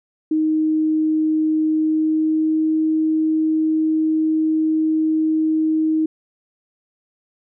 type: tone with pitch glide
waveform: sine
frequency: 312.4 to 314.9 Hz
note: D#4 to D#4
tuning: +7 to +21 cents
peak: -15 dBFS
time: 0.31-6.06 s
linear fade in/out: 5 ms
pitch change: +14 cents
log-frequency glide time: 1.68-2.73 s
effects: none